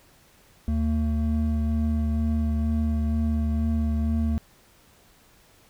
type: tone pair together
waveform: triangle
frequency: 75.88 / 225.5 Hz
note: D#2 / A3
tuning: -43 / +43 cents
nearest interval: octave + perfect fifth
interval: 1886 cents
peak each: -21 / -24 dBFS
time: 0.68-4.38 s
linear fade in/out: 0 ms
effects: pink hiss -57 dBFS RMS until 5.69 s